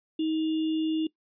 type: tone with sample-and-hold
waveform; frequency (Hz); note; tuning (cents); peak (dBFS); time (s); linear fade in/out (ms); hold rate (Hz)
sine; 316; D#4; +27; -24; 0.19-1.07; 5; 3150
effects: noise-tail reverb RT60 0.1 s tail -20 dB re dry + resampled to 11025 Hz